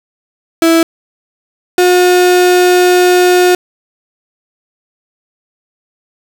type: tone pair in turn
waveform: 35% pulse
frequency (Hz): 329.6 / 360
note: E4 / F#4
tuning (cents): 0 / -47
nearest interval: major second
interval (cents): 153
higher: second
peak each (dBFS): -4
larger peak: neither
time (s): 0.62-0.83 / 1.78-3.55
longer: second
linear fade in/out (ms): 2
effects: none